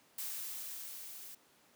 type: noise with level ramp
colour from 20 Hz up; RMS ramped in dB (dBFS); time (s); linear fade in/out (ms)
blue; -40 to -50; 0.18-1.35; 5
effects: pink hiss -66 dBFS RMS until 1.75 s + high-pass 200 Hz 12 dB/octave